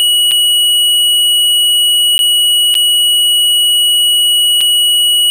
square tone with dropouts, 2921 Hz, F#7, 23 cents flat, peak -8 dBFS, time 0-5.3 s, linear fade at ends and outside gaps 0 ms, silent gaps 0.311-0.317 / 2.18-2.191 / 2.742-2.752 / 4.607-4.612 s, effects none

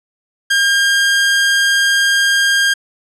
sawtooth tone, 1609 Hz, G6, 45 cents sharp, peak -7 dBFS, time 0.5-2.74 s, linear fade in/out 10 ms, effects low-pass 9000 Hz 12 dB/octave

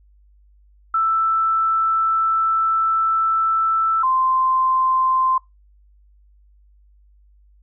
sine tone pair in turn, 1324 / 1041.4 Hz, E6 / C6, +7 / -8 cents, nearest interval major third, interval 415 cents, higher first, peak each -15 dBFS, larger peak neither, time 0.94-4.03 / 4.03-5.38 s, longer first, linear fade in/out 5 ms, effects noise-tail reverb RT60 0.2 s tail -23 dB re dry + added 50 Hz sine -50 dBFS peak until 7.62 s

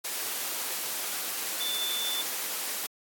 sine tone in noise, 3520 Hz, A7, in tune, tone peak -30 dBFS, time 1.6-2.22 s, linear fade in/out 10 ms, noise white, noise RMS -33 dBFS, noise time 0.04-2.87 s, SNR 0 dB, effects high-pass 300 Hz 12 dB/octave + AAC 64 kbps

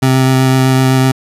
25% pulse tone with vibrato, 131.1 Hz, C3, 4 cents sharp, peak -4 dBFS, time 0.02-1.12 s, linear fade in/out 10 ms, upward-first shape sine, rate 7.9 Hz, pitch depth 10 cents each way, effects resampled to 32000 Hz

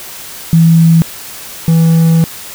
sine / triangle tone pair in turn, 164.6 / 164.03 Hz, E3 / E3, -2 / -8 cents, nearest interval unison, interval 6 cents, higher first, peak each -3 dBFS, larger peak neither, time 0.53-1.02 / 1.68-2.24 s, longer second, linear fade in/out 0 ms, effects white hiss -28 dBFS RMS until 2.54 s

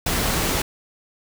pink noise, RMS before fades -22 dBFS, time 0.06-0.62 s, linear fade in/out 5 ms, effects none

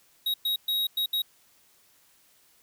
square tone bursts at uneven times, 3801 Hz, A#7, 33 cents sharp, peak -25 dBFS, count 5, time 0.26-0.34 / 0.45-0.56 / 0.68-0.87 / 0.97-1.06 / 1.13-1.22 s, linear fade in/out 5 ms, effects white hiss -62 dBFS RMS until 2.62 s

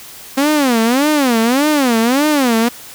sawtooth tone with vibrato, 261.6 Hz, C4, in tune, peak -7 dBFS, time 0.37-2.69 s, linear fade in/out 10 ms, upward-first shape sine, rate 1.7 Hz, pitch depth 270 cents each way, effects white hiss -35 dBFS RMS until 2.94 s

